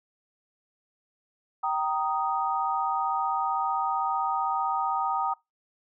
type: chord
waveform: sine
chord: Eb major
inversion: first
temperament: just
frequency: 777.8 / 933.4 / 1244.5 Hz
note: G5 / Bb5 / Eb6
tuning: -14 / +2 / 0 cents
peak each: -29 dBFS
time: 1.63-5.34 s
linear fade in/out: 10 ms
effects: noise-tail reverb RT60 0.2 s tail -23 dB re dry